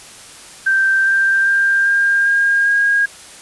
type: tone with pitch steps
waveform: sine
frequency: 1566 / 1578.7 / 1591.5 / 1604.5 / 1617.5 / 1630.6 Hz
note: G6 / G6 / G6 / G6 / G#6 / G#6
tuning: -2 / +12 / +26 / +40 / -46 / -32 cents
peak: -11 dBFS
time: 0.66-3.06 s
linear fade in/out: 10 ms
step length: 400 ms
effects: white hiss -38 dBFS RMS until 3.41 s + resampled to 24000 Hz